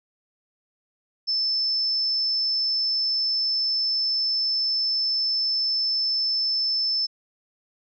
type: tone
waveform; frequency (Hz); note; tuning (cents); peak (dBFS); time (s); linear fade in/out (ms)
sine; 5274; E8; 0; -21; 1.27-7.07; 20
effects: none